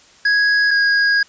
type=tone pair in turn; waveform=square; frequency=1661.2 / 1641.2 Hz; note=G#6 / G#6; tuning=0 / -21 cents; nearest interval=unison; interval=21 cents; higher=first; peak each=-13 dBFS; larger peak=neither; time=0.25-0.71 / 0.71-1.23 s; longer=second; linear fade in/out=5 ms; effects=white hiss -48 dBFS RMS until 1.28 s + resampled to 16000 Hz